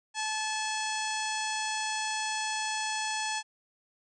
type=harmonic tone with a mistuned harmonic; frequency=867 Hz; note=A5; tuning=26 cents flat; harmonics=1 / 2 / 3 / 4 / 5 / 6 / 7 / 8 / 9 / 10; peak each=-34 / -37 / -39 / -40 / -41 / -42 / -42 / -43 / -44 / -44 dBFS; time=0.14-3.43 s; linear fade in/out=50 ms; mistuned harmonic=4; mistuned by=-67 cents; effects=none